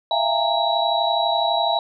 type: tone cluster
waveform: sine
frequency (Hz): 661 / 693 / 814 / 922 / 3899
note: E5 / F5 / G#5 / A#5 / B7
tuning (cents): +5 / -14 / -35 / -19 / -23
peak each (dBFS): -24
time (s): 0.11-1.79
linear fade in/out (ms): 2
effects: none